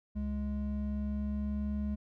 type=tone pair together; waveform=triangle; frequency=69.61 / 208.6 Hz; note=C#2 / G#3; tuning=+8 / +8 cents; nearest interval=octave + perfect fifth; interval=1900 cents; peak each=-33 / -32 dBFS; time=0.15-1.96 s; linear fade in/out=20 ms; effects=none